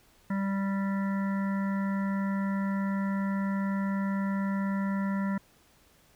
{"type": "harmonic tone", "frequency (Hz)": 196, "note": "G3", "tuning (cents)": 0, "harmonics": [1, 3, 5, 7, 9, 10], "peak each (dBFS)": [-27, -42, -40, -43, -44, -47], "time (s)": [0.3, 5.38], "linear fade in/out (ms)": 5, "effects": ["pink hiss -62 dBFS RMS until 6.15 s"]}